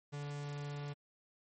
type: tone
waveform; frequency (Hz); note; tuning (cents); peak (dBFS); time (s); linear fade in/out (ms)
45% pulse; 144.7; D3; -25; -40; 0.12-0.94; 20
effects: MP3 32 kbps